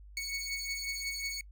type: beating tone pair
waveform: 20% pulse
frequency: 2217 / 2222.5 Hz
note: C#7 / C#7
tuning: 0 / +4 cents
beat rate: 5.5 Hz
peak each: -34 / -32 dBFS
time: 0.17-1.41 s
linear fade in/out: 2 ms
effects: noise-tail reverb RT60 0.1 s tail -26 dB re dry + added 50 Hz sine -49 dBFS peak until 1.51 s